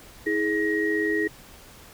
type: tone cluster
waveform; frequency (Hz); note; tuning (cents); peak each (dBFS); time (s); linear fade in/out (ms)
sine; 322.4 / 418.5 / 1889; E4 / G#4 / A#6; -38 / +13 / +22; -26; 0.26-1.28; 10
effects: pink hiss -48 dBFS RMS until 1.93 s